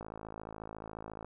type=click train; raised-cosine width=1 ms; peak=-29 dBFS; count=68; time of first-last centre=0.01-1.246 s; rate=54.2 Hz; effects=none